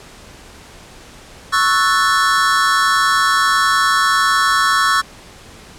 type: chord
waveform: square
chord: F# minor seventh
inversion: second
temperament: equal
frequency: 1108.7 / 1318.5 / 1480 / 1760 Hz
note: C#6 / E6 / F#6 / A6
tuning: 0 / 0 / 0 / 0 cents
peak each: -17 / -18 / -20 / -20 dBFS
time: 1.52-5.02 s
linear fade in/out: 20 ms
effects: pink hiss -40 dBFS RMS until 5.78 s + low-pass 9000 Hz 12 dB/octave